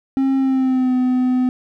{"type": "tone with pitch glide", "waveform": "triangle", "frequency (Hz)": [268.3, 253.2], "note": ["C4", "B3"], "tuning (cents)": [44, 43], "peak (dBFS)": -12, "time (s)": [0.17, 1.49], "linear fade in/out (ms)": 0, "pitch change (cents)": -101, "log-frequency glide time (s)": [0.37, 0.94], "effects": []}